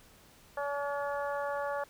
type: harmonic tone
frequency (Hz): 284.8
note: C#4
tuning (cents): +47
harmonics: 2 / 3 / 4 / 5 / 6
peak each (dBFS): -34 / -38 / -40 / -42 / -44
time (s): 0.57-1.84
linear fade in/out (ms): 5
effects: pink hiss -59 dBFS RMS until 1.89 s